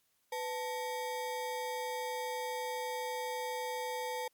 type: ring-modulated tone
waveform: square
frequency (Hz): 692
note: F5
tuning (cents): -16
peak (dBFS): -33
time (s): 0.32-4.28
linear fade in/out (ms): 5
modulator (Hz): 192
effects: white hiss -75 dBFS RMS until 4.33 s + MP3 96 kbps